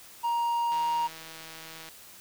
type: tone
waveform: triangle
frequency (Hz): 940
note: A#5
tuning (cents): +14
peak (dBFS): -23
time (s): 0.23-1.08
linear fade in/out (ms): 20
type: click train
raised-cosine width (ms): 0.2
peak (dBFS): -27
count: 189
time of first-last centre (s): 0.72-1.888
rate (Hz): 161
effects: white hiss -50 dBFS RMS until 2.2 s